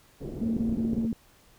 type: low-pass noise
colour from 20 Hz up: white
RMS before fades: -37 dBFS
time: 0.2-1.08 s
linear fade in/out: 20 ms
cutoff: 400 Hz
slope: 24 dB/octave
type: tone bursts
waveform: sine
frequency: 227.3 Hz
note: A#3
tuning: 43 cents flat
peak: -25 dBFS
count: 4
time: 0.41-1.122 s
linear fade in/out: 5 ms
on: 160 ms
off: 24 ms
type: clicks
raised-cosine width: 3 ms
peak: -22 dBFS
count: 10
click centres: 0.566 / 0.608 / 0.695 / 0.726 / 0.773 / 0.85 / 0.933 / 0.982 / 1.048 / 1.128 s
effects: pink hiss -59 dBFS RMS until 1.58 s